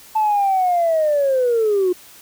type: linear sweep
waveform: sine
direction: down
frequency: 880 to 352.6 Hz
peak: -13 dBFS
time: 0.15-1.93 s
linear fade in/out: 10 ms
effects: tanh soft clip ceiling -10 dBFS + white hiss -44 dBFS RMS until 2.21 s